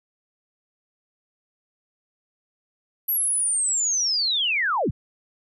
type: linear sweep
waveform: sine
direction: down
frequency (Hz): 11840 to 47.05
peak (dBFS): -20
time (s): 3.08-4.91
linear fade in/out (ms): 10
effects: none